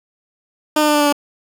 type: tone with pitch steps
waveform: 15% pulse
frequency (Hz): 304.4 / 301.3 / 298.1 / 295.1 / 292 / 289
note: D#4 / D4 / D4 / D4 / D4 / D4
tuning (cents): -38 / +44 / +26 / +8 / -10 / -28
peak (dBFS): -6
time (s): 0.76-1.126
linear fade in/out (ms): 5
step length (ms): 61
effects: none